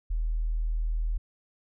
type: tone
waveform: sine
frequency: 40.04 Hz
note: E1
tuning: 50 cents flat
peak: -25 dBFS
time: 0.1-1.18 s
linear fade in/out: 10 ms
effects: none